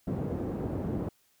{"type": "band-pass noise", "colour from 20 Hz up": "pink", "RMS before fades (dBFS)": -33, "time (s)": [0.07, 1.09], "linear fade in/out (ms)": 5, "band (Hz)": [110, 410], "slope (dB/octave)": 12, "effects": ["white hiss -68 dBFS RMS until 1.4 s"]}